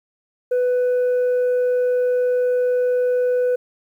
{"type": "tone", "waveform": "sine", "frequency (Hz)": 496.9, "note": "B4", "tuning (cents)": 11, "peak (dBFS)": -13, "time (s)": [0.51, 3.56], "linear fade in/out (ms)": 10, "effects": ["tanh soft clip ceiling -15 dBFS", "9-bit"]}